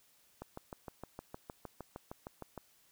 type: click train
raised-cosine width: 1 ms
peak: -29 dBFS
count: 15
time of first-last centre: 0.42-2.577 s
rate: 6.49 Hz
effects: white hiss -68 dBFS RMS until 2.91 s